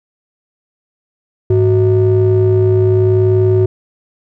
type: ring-modulated tone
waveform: triangle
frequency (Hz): 134.2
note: C3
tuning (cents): +44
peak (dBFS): -3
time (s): 1.5-3.66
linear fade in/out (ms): 5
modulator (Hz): 238
effects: none